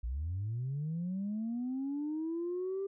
sine linear sweep, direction up, 54.1 to 396.8 Hz, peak -32 dBFS, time 0.03-2.87 s, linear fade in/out 10 ms, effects tanh soft clip ceiling -30 dBFS

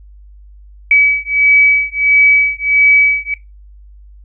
sine beating tone pair, 2282 / 2283.5 Hz, C#7 / D7, +50 / -49 cents, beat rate 1.5 Hz, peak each -11 dBFS, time 0.91-3.34 s, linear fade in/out 2 ms, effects noise-tail reverb RT60 0.2 s tail -18 dB re dry + added 50 Hz sine -36 dBFS peak until 4.24 s

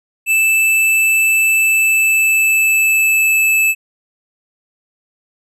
square tone with pitch glide, 2637 to 2619 Hz, E7 to E7, 0 to -12 cents, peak -11 dBFS, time 0.26-3.75 s, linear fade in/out 50 ms, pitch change -12 cents, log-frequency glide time 1.53-3.39 s, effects none

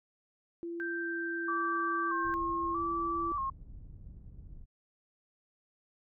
sine tone with pitch glide, 340 to 337.1 Hz, F4 to E4, -46 to +39 cents, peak -36 dBFS, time 0.63-3.32 s, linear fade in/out 0 ms, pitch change -15 cents, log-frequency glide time 1.01-1.06 s
sine tone, 1568 Hz, G6, in tune, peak -35 dBFS, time 0.8-2.34 s, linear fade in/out 0 ms
sine tone with vibrato, 1116 Hz, C#6, 11 cents sharp, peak -31 dBFS, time 1.48-3.5 s, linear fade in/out 5 ms, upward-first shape square, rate 0.79 Hz, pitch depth 64 cents each way
pink low-pass noise, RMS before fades -48 dBFS, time 2.22-4.66 s, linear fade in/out 50 ms, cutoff 120 Hz, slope 12 dB/octave
effects none

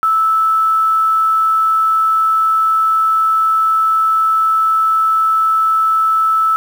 sine tone with quantisation, 1312 Hz, E6, 9 cents flat, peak -10 dBFS, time 0.03-6.56 s, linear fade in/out 0 ms, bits 6, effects none

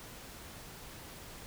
silence, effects pink hiss -49 dBFS RMS until 1.46 s

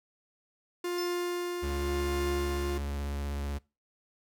45% pulse tone with tremolo, 352.5 Hz, F4, 16 cents sharp, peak -29 dBFS, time 0.84-2.78 s, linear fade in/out 5 ms, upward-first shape triangle, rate 0.91 Hz, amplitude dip 40%
square tone with exponential decay, 5274 Hz, E8, in tune, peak -35 dBFS, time 0.98-1.29 s, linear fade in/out 5 ms, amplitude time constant 67 ms
45% pulse tone with vibrato, 71 Hz, C#2, 42 cents sharp, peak -32 dBFS, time 1.62-3.59 s, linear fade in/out 20 ms, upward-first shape triangle, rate 16 Hz, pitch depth 29 cents each way
effects noise-tail reverb RT60 0.3 s tail -24 dB re dry

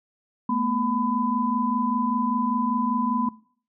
sine tone cluster, 218.3 / 243.4 / 1003 Hz, A3 / B3 / B5, -13 / -25 / +26 cents, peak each -27 / -25 / -25 dBFS, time 0.49-3.29 s, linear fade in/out 5 ms, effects noise-tail reverb RT60 0.5 s tail -21 dB re dry

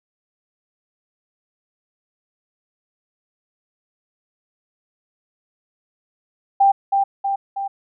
sine tone with echo, 790 Hz, G5, 13 cents sharp, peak -10 dBFS, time 6.6-6.72 s, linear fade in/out 10 ms, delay 320 ms, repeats 3, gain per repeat -4 dB, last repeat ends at 7.68 s, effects none

